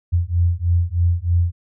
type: beating tone pair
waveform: sine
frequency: 85.1 / 88.3 Hz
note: F2 / F2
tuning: -44 / +20 cents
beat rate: 3.2 Hz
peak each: -18 dBFS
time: 0.12-1.52 s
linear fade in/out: 20 ms
effects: none

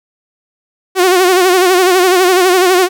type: tone with vibrato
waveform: sawtooth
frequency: 366.6 Hz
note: F#4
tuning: 16 cents flat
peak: -3 dBFS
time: 0.95-2.89 s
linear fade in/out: 50 ms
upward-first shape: sine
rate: 12 Hz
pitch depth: 74 cents each way
effects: none

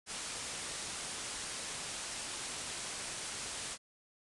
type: low-pass noise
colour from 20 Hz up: white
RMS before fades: -42 dBFS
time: 0.06-3.78 s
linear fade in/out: 50 ms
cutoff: 10000 Hz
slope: 96 dB/octave
effects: none

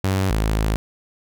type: tone pair in turn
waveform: sawtooth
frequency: 95.6 / 53.54 Hz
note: G2 / A1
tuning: -43 / -47 cents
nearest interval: minor seventh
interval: 1004 cents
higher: first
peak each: -14 / -14 dBFS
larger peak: neither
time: 0.04-0.3 / 0.3-0.76 s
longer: second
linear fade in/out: 0 ms
effects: none

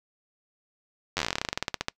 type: slowing click train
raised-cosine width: 0.2 ms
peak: -9 dBFS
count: 23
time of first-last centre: 1.17-1.884 s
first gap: 10 ms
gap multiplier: 1.1
effects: noise-tail reverb RT60 0.1 s tail -25 dB re dry

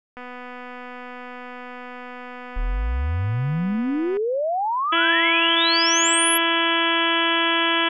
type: click train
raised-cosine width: 0.5 ms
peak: -23 dBFS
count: 993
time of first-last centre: 0.17-4.17 s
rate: 248 Hz
type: exponential sweep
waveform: sine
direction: up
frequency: 35.26 to 11640 Hz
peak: -20 dBFS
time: 2.56-6.38 s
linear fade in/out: 10 ms
type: harmonic tone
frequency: 333.3 Hz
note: E4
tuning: 19 cents sharp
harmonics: 1 / 2 / 3 / 4 / 5 / 6 / 7 / 8 / 9 / 10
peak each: -26 / -30 / -25 / -28 / -25 / -30 / -29 / -29 / -26 / -26 dBFS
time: 4.92-7.89 s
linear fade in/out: 10 ms
effects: none

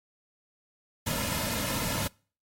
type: noise with comb filter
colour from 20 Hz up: pink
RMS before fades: -30 dBFS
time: 1.06-2.08 s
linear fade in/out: 10 ms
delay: 2.6 ms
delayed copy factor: -0.75
effects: noise-tail reverb RT60 0.4 s tail -25 dB re dry + MP3 64 kbps

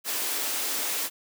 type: high-pass noise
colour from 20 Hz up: white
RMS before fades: -29 dBFS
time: 0.04-1.1 s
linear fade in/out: 50 ms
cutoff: 230 Hz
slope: 96 dB/octave
effects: none

